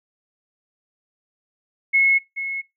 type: tone with echo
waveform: sine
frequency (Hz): 2180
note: C#7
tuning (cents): -29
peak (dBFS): -13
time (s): 1.93-2.19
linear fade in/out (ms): 20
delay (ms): 430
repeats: 1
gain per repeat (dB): -11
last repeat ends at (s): 2.62
effects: noise-tail reverb RT60 0.2 s tail -22 dB re dry